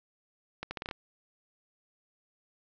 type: accelerating click train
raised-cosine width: 0.3 ms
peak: -20 dBFS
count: 7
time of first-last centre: 0.63-0.912 s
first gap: 80 ms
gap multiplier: 0.78
effects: resampled to 16000 Hz + 10-bit